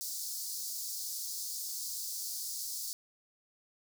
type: high-pass noise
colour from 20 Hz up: pink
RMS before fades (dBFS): -39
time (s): 0.01-2.93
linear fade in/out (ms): 0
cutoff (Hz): 4500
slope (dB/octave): 48
effects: none